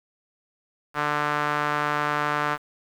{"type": "tone with band-pass filter", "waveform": "sawtooth", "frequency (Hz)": 148.1, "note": "D3", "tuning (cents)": 15, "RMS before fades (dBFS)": -25, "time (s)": [0.94, 2.58], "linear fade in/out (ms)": 50, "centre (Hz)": 1300, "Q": 2, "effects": ["8-bit"]}